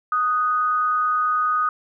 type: tone pair together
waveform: sine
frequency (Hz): 1244.5 / 1485.1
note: D#6 / F#6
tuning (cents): 0 / +6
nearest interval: minor third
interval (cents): 306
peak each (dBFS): -18 / -28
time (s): 0.12-1.69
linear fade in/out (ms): 2
effects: none